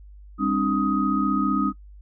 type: tone cluster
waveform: sine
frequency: 200.8 / 265.1 / 300.3 / 1254 Hz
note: G3 / C4 / D4 / D#6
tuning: +42 / +23 / +39 / +13 cents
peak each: -25 dBFS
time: 0.38-1.73 s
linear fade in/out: 50 ms
effects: noise-tail reverb RT60 0.1 s tail -20 dB re dry + added 50 Hz sine -42 dBFS peak until 2.01 s